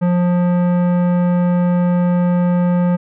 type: tone with tanh clipping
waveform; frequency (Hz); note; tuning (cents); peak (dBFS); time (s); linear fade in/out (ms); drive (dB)
sine; 177; F3; +23; -14; 0.01-2.97; 20; 15
effects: none